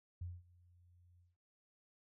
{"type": "tone with ADSR envelope", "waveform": "sine", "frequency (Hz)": 88.2, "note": "F2", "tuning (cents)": 18, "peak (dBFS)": -40, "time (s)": [0.21, 1.37], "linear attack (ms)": 6, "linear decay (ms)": 210, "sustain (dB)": -24, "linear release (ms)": 180, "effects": ["noise-tail reverb RT60 0.6 s tail -20 dB re dry"]}